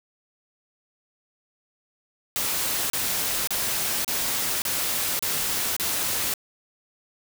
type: noise bursts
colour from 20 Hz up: white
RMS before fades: -26 dBFS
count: 7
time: 2.36-6.338 s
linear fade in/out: 0 ms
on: 540 ms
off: 33 ms
effects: none